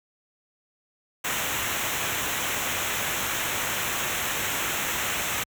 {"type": "noise with comb filter", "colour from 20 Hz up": "pink", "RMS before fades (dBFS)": -28, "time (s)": [1.24, 5.44], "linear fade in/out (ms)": 10, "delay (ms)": 0.21, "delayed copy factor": -0.7, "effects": ["high-pass 60 Hz 12 dB/octave"]}